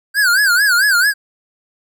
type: tone with vibrato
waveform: square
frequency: 1542 Hz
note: G6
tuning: 29 cents flat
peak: -11 dBFS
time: 0.14-1.14 s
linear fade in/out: 50 ms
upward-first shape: sine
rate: 4.5 Hz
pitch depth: 170 cents each way
effects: none